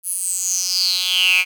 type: tone with high-pass filter sweep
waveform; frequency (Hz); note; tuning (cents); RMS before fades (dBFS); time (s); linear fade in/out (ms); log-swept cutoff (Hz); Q
10% pulse; 183.3; F#3; -16; -19; 0.03-1.45; 50; 11000 to 2300; 8.7
effects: none